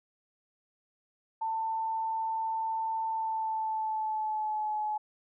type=tone with pitch glide; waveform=sine; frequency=892 to 851.2 Hz; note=A5 to G#5; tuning=+23 to +42 cents; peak=-29 dBFS; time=1.41-4.98 s; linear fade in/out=10 ms; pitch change=-81 cents; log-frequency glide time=3.09-4.78 s; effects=none